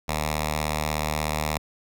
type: tone with notch filter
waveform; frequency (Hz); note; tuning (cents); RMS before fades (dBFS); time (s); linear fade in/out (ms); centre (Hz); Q
5% pulse; 76.6; D#2; -27; -27; 0.08-1.58; 10; 350; 0.76
effects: none